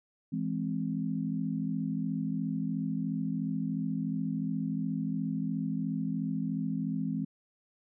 sine chord, E augmented, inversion none, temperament equal, 164.81 / 207.7 / 261.6 Hz, E3 / G#3 / B#3, 0 / 0 / 0 cents, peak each -34 dBFS, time 0.32-7.25 s, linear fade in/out 10 ms, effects none

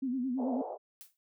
sine tone with vibrato, 255.4 Hz, C4, 42 cents flat, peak -30 dBFS, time 0.02-0.62 s, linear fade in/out 10 ms, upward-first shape sine, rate 9.1 Hz, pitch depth 100 cents each way
white band-pass noise, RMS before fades -38 dBFS, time 0.37-0.78 s, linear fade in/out 50 ms, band 430 to 790 Hz, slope 48 dB/octave
blue noise with exponential decay, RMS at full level -46 dBFS, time 1.01-1.17 s, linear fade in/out 0 ms, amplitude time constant 33 ms
effects none

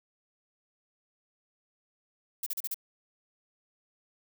violet noise bursts, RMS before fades -33 dBFS, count 5, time 2.43-2.744 s, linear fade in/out 5 ms, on 34 ms, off 36 ms, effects none

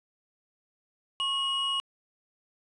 triangle tone pair together, 1089.5 / 2891 Hz, C#6 / F#7, -30 / -41 cents, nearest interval octave + perfect fourth, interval 1689 cents, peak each -31 / -26 dBFS, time 1.2-1.8 s, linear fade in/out 0 ms, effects resampled to 24000 Hz

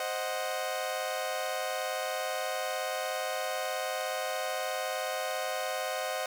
sawtooth chord, C diminished, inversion none, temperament equal, 523.3 / 622.3 / 740 Hz, C5 / Eb5 / Gb5, 0 / 0 / 0 cents, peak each -32 / -32 / -32 dBFS, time 0-6.26 s, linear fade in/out 2 ms, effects none

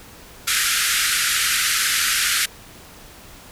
pink band-pass noise, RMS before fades -20 dBFS, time 0.47-2.46 s, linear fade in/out 10 ms, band 1300 to 13000 Hz, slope 96 dB/octave, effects pink hiss -43 dBFS RMS until 3.51 s

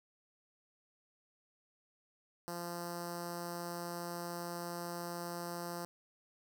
5% pulse tone with notch filter, 172.9 Hz, F3, 17 cents flat, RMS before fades -42 dBFS, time 2.48-5.85 s, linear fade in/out 0 ms, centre 2300 Hz, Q 0.53, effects none

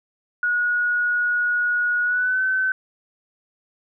sine tone with pitch glide, 1453 to 1526.1 Hz, F#6 to G6, -32 to -47 cents, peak -18 dBFS, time 0.43-2.72 s, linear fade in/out 2 ms, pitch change +85 cents, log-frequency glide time 2.03-2.42 s, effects none

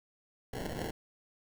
white noise with sample-and-hold, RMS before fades -38 dBFS, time 0.53-0.91 s, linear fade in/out 5 ms, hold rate 1225 Hz, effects none

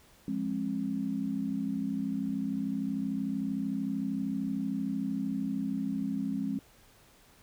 sine chord, F minor, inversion none, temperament equal with one note detuned, 174.61 / 207.7 / 267.9 Hz, F3 / Ab3 / C4, 0 / 0 / +41 cents, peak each -38 / -33 / -33 dBFS, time 0.28-6.59 s, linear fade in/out 2 ms, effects pink hiss -60 dBFS RMS until 7.42 s

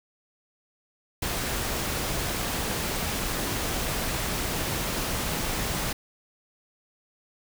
pink noise, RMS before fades -29 dBFS, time 1.22-5.93 s, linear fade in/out 5 ms, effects none

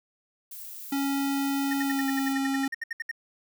violet noise, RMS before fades -41 dBFS, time 0.51-2.33 s, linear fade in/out 5 ms
square tone with pitch glide, 277.2 to 271.8 Hz, C#4 to C#4, 0 to -34 cents, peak -26 dBFS, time 0.92-2.68 s, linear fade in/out 5 ms, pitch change -34 cents, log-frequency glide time 1.82-2.08 s
triangle tone bursts, 1844 Hz, A#6, 19 cents flat, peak -27 dBFS, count 16, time 1.71-3.114 s, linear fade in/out 5 ms, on 24 ms, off 68 ms
effects none

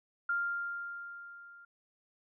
sine tone with level ramp, 1396.9 Hz, F6, in tune, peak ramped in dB -28 to -52 dBFS, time 0.29-1.65 s, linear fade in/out 5 ms, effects none

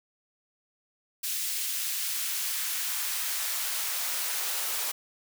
white noise with high-pass filter sweep, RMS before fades -31 dBFS, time 1.23-4.92 s, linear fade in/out 10 ms, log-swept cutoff 2700 to 510 Hz, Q 0.7, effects none

